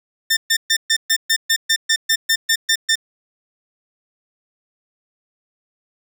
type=tone bursts; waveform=15% pulse; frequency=1799 Hz; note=A6; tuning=38 cents sharp; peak=-7 dBFS; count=14; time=0.3-2.956 s; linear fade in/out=10 ms; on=69 ms; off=130 ms; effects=none